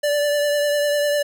square tone with vibrato, 584 Hz, D5, 10 cents flat, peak -18 dBFS, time 0.03-1.23 s, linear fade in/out 10 ms, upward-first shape triangle, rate 10 Hz, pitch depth 22 cents each way, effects none

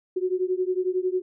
sine beating tone pair, 363.7 / 374.7 Hz, F#4 / F#4, -30 / +22 cents, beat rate 11 Hz, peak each -25 / -26 dBFS, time 0.16-1.22 s, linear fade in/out 10 ms, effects none

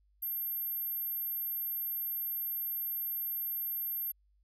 sine tone, 12620 Hz, G9, 10 cents sharp, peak -33 dBFS, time 0.22-4.12 s, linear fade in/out 10 ms, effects added 50 Hz sine -66 dBFS peak until 4.43 s

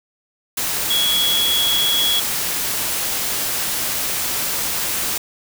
sine tone in noise, 3347 Hz, G#7, 13 cents sharp, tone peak -16 dBFS, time 0.9-2.2 s, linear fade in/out 5 ms, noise white, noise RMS -22 dBFS, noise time 0.57-5.18 s, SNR +3 dB, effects none

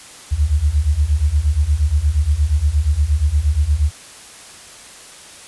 sine beating tone pair, 69.3 / 77.8 Hz, C#2 / D#2, 0 / 0 cents, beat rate 8.5 Hz, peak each -17 / -15 dBFS, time 0.31-3.91 s, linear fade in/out 20 ms, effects white hiss -39 dBFS RMS until 5.47 s + resampled to 24000 Hz

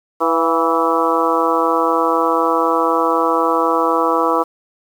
harmonic tone with a mistuned harmonic, 164 Hz, E3, 9 cents flat, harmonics 2 / 3 / 4 / 5 / 6 / 7 / 8, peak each -21 / -19 / -23 / -24 / -20 / -19 / -22 dBFS, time 0.2-4.44 s, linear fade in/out 20 ms, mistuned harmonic 4, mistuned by +53 cents, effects 7-bit

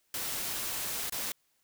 white noise with dropouts, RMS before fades -35 dBFS, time 0.14-1.32 s, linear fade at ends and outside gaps 2 ms, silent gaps 1.097-1.122 s, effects white hiss -73 dBFS RMS until 1.63 s

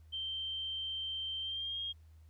sine tone with pitch glide, 3132 to 3244 Hz, G7 to G#7, -2 to -41 cents, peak -36 dBFS, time 0.12-1.93 s, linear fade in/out 20 ms, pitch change +61 cents, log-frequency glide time 1.41-1.79 s, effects added 79 Hz sine -55 dBFS peak until 2.29 s + pink hiss -75 dBFS RMS until 2.29 s

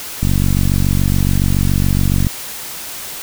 click train, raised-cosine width 5 ms, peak -3 dBFS, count 97, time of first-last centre 0.23-2.268 s, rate 47.1 Hz, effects white hiss -28 dBFS RMS until 3.22 s

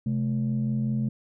sine tone pair together, 130.7 / 215.9 Hz, C3 / A3, -1 / -33 cents, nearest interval major sixth, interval 868 cents, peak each -25 dBFS, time 0.06-1.09 s, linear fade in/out 5 ms, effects tanh soft clip ceiling -19 dBFS

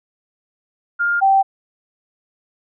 sine tone pair in turn, 1407 / 778.3 Hz, F6 / G5, +12 / -13 cents, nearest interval minor seventh, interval 1025 cents, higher first, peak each -15 / -10 dBFS, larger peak second, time 0.99-1.21 / 1.21-1.43 s, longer neither, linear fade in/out 20 ms, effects none

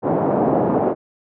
white band-pass noise, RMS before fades -18 dBFS, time 0.02-0.95 s, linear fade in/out 50 ms, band 130 to 740 Hz, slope 24 dB/octave, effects none

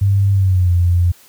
sine tone with pitch glide, 99 to 87.69 Hz, G2 to F2, +18 to +8 cents, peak -10 dBFS, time 0.01-1.12 s, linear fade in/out 10 ms, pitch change -210 cents, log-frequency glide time 0.32-0.72 s, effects white hiss -47 dBFS RMS until 1.28 s

